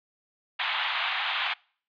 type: band-pass noise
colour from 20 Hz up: white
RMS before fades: -29 dBFS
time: 0.59-1.54 s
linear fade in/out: 10 ms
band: 740 to 3600 Hz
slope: 48 dB/octave
effects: noise-tail reverb RT60 0.5 s tail -26 dB re dry + resampled to 11025 Hz